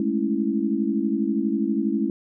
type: chord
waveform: sine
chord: A major seventh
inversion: third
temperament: equal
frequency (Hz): 207.7 / 220 / 277.2 / 329.6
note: G#3 / A3 / C#4 / E4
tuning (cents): 0 / 0 / 0 / 0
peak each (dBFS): -26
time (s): 0-2.1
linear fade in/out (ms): 2
effects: none